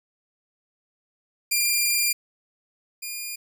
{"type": "tone pair in turn", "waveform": "10% pulse", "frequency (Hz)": [2396, 2420], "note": ["D7", "D#7"], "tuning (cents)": [34, -49], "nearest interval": "unison", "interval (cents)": 17, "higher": "second", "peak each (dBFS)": [-11, -22], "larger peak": "first", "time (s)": [[1.51, 2.13], [3.02, 3.36]], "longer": "first", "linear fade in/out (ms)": 10, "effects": []}